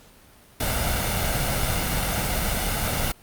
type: noise with comb filter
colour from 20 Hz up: pink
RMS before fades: -24 dBFS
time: 0.6-3.12 s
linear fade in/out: 5 ms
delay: 1.4 ms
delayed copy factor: +0.5
effects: pink hiss -52 dBFS RMS until 3.22 s + Opus 48 kbps